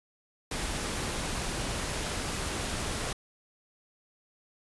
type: noise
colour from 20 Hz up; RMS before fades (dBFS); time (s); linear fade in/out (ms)
pink; -33; 0.51-3.13; 5
effects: resampled to 24000 Hz